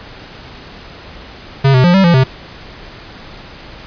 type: tone with pitch steps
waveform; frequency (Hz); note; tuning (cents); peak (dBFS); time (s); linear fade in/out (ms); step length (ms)
square; 136.4 / 128.5 / 176 / 192.9 / 171.6 / 131; C#3 / C3 / F3 / G3 / F3 / C3; -28 / -31 / +14 / -28 / -30 / +2; -7; 1.64-2.24; 10; 100
effects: pink hiss -34 dBFS RMS until 3.86 s + resampled to 11025 Hz